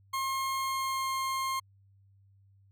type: tone with pitch glide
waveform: 40% pulse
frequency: 1071 to 1064.2 Hz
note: C6 to C6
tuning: +40 to +29 cents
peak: -29 dBFS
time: 0.13-1.6 s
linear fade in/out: 10 ms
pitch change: -11 cents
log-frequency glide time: 0.6-1.09 s
effects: added 98 Hz sine -59 dBFS peak until 2.71 s